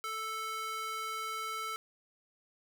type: tone with high-pass filter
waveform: square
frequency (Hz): 440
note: A4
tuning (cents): 0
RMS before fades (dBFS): -38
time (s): 0.04-1.76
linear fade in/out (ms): 0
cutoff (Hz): 1200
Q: 1.8
effects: none